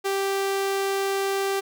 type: tone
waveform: sawtooth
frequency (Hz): 391.8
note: G4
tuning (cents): -1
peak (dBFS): -19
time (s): 0.04-1.61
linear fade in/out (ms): 20
effects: none